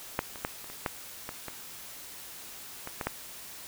clicks, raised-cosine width 0.5 ms, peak -11 / -27 / -14 / -30 / -28 / -13 / -21 / -22 / -22 / -17 / -13 dBFS, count 11, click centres 0.191 / 0.358 / 0.449 / 0.643 / 0.7 / 0.862 / 1.291 / 1.483 / 2.874 / 3.012 / 3.07 s, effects white hiss -45 dBFS RMS until 3.67 s

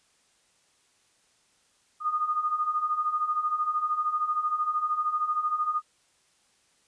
sine beating tone pair, 1219 / 1232 Hz, D#6 / D#6, -36 / -17 cents, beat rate 13 Hz, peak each -31 / -26 dBFS, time 2-5.82 s, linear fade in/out 50 ms, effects white hiss -66 dBFS RMS until 6.87 s + resampled to 22050 Hz

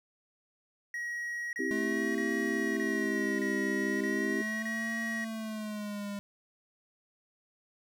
triangle tone bursts, 1902 Hz, A#6, 34 cents sharp, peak -32 dBFS, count 7, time 0.94-5.244 s, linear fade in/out 2 ms, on 590 ms, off 29 ms
sine chord, C major, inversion none, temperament just, 261.6 / 327 / 392.4 Hz, C4 / E4 / G4, 0 / -14 / +2 cents, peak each -35 dBFS, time 1.59-4.42 s, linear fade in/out 5 ms
square tone with vibrato, 213.4 Hz, G#3, 47 cents sharp, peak -36 dBFS, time 1.71-6.19 s, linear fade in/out 0 ms, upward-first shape sine, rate 0.38 Hz, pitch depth 100 cents each way
effects none

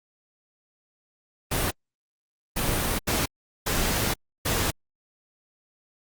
pink noise bursts at uneven times, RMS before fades -25 dBFS, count 5, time 1.51-1.71 / 2.56-2.99 / 3.07-3.26 / 3.66-4.14 / 4.45-4.71 s, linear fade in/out 10 ms, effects Opus 32 kbps

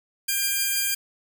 5% pulse tone pair together, 1600 / 2397 Hz, G6 / D7, +35 / +35 cents, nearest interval perfect fifth, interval 700 cents, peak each -15 dBFS, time 0.28-0.95 s, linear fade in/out 10 ms, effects none

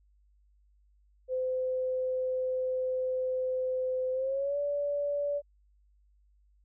sine tone with pitch glide, 513 to 575.8 Hz, C5 to D5, -34 to -34 cents, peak -28 dBFS, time 1.28-5.42 s, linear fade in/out 50 ms, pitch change +200 cents, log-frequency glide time 4.12-4.58 s, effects added 50 Hz sine -62 dBFS peak until 6.64 s

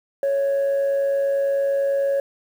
sine tone with amplitude modulation, 554.4 Hz, C#5, in tune, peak -14 dBFS, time 0.23-2.2 s, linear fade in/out 2 ms, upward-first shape sine, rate 109 Hz, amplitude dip 40%, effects tanh soft clip ceiling -16 dBFS + 8-bit

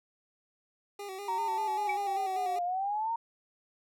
25% pulse tone with vibrato, 392 Hz, G4, in tune, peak -35 dBFS, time 0.99-2.59 s, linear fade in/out 5 ms, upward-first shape square, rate 5.1 Hz, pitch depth 57 cents each way
sine linear two-way sweep, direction down then up, 934 to 699 to 934 Hz, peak -29 dBFS, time 1.28-3.16 s, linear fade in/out 5 ms, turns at 2.64 s
sine tone with exponential decay, 2299 Hz, D7, 37 cents flat, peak -29 dBFS, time 1.89-2.01 s, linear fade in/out 5 ms, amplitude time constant 25 ms
effects none

